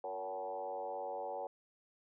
sine tone with frequency modulation, 659.3 Hz, E5, in tune, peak -38 dBFS, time 0.04-1.47 s, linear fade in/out 2 ms, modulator 97.2 Hz, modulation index 2.2, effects none

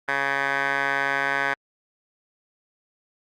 10% pulse tone with band-pass filter, 138.59 Hz, C#3, in tune, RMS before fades -24 dBFS, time 0.08-1.54 s, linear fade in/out 5 ms, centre 1500 Hz, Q 8.8, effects Opus 32 kbps

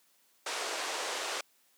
pink band-pass noise, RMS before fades -36 dBFS, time 0.46-1.41 s, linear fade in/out 5 ms, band 430 to 8500 Hz, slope 24 dB/octave, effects white hiss -68 dBFS RMS until 1.77 s + high-pass 200 Hz 12 dB/octave

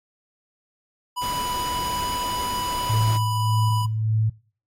square tone, 987.8 Hz, B5, in tune, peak -26 dBFS, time 1.16-3.86 s, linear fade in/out 20 ms
pink noise, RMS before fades -34 dBFS, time 1.21-3.18 s, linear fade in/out 20 ms
sine tone with tremolo, 109.7 Hz, A2, 5 cents flat, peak -17 dBFS, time 2.89-4.3 s, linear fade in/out 10 ms, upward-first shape sine, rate 1.7 Hz, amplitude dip 45%
effects noise-tail reverb RT60 0.4 s tail -22 dB re dry + AAC 48 kbps

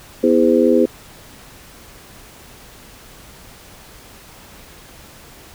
harmonic tone with a mistuned harmonic, 82 Hz, E2, 9 cents flat, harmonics 3 / 4 / 5 / 6, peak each -16 / -16 / -16 / -16 dBFS, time 0.23-0.86 s, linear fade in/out 10 ms, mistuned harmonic 6, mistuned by +72 cents, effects pink hiss -42 dBFS RMS until 5.54 s

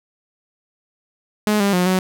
sawtooth tone with pitch steps, 211 / 200.2 / 179.8 / 186 Hz, G#3 / G3 / F#3 / F#3, +28 / +37 / -49 / +9 cents, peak -11 dBFS, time 1.47-1.99 s, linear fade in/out 0 ms, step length 130 ms, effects none

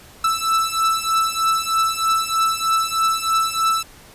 45% pulse beating tone pair, 1318.5 / 1321.7 Hz, E6 / E6, 0 / +4 cents, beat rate 3.2 Hz, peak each -20 dBFS, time 0.24-3.83 s, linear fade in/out 5 ms, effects pink hiss -45 dBFS RMS until 4.14 s + resampled to 32000 Hz

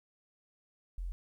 sine tone, 43.65 Hz, F1, in tune, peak -35 dBFS, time 0.98-1.12 s, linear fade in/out 0 ms, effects 12-bit

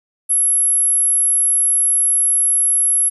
sine tone, 11175 Hz, F9, in tune, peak -12 dBFS, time 0.29-3.1 s, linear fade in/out 20 ms, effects none

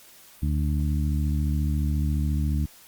harmonic tone, 74.3 Hz, D2, 21 cents sharp, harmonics 1 / 2 / 3 / 4, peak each -23 / -28 / -32 / -36 dBFS, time 0.42-2.66 s, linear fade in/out 10 ms, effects white hiss -51 dBFS RMS until 2.87 s + Opus 48 kbps

